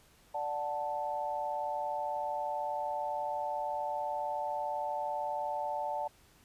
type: chord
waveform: sine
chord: D major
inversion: none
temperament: equal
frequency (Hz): 587.3 / 740 / 880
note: D5 / F#5 / A5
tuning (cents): 0 / 0 / 0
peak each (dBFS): -38 / -38 / -35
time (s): 0.34-6.08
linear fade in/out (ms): 10
effects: pink hiss -63 dBFS RMS until 6.44 s + resampled to 32000 Hz